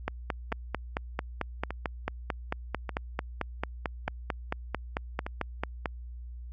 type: two click trains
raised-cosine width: 0.5 ms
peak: -19 / -14 dBFS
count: 5 / 27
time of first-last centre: 0.52-5.265 / 0.08-5.858 s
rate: 0.843 / 4.5 Hz
effects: added 60 Hz sine -39 dBFS peak until 6.52 s